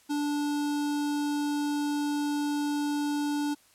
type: tone with notch filter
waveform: square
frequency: 292 Hz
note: D4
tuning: 10 cents flat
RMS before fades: -29 dBFS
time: 0.09-3.55 s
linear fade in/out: 20 ms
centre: 2100 Hz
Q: 1.5
effects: white hiss -61 dBFS RMS until 3.74 s + low-pass 12000 Hz 12 dB/octave